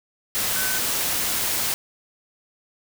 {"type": "tone in noise", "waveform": "sine", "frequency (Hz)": 1517, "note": "F#6", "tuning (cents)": 43, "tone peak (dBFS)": -29, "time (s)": [0.56, 0.78], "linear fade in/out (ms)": 0, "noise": "white", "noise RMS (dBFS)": -24, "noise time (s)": [0.35, 1.74], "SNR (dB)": -8, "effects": []}